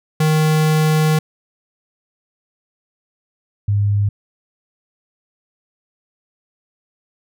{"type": "tone pair in turn", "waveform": ["square", "sine"], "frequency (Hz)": [155.56, 102.09], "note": ["D#3", "G#2"], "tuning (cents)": [0, -29], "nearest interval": "perfect fifth", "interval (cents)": 729, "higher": "first", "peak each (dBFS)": -13, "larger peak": "neither", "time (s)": [[0.2, 1.19], [3.68, 4.09]], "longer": "first", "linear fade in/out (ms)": 5, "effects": []}